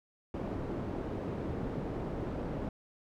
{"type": "low-pass noise", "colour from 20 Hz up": "white", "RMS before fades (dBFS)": -37, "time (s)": [0.34, 2.69], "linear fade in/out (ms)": 2, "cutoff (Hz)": 410, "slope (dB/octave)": 12, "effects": []}